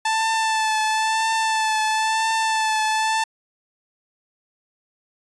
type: tone with vibrato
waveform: sawtooth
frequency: 880 Hz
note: A5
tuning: in tune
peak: -15 dBFS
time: 0.05-3.24 s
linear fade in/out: 5 ms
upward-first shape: triangle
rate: 0.99 Hz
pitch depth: 28 cents each way
effects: resampled to 22050 Hz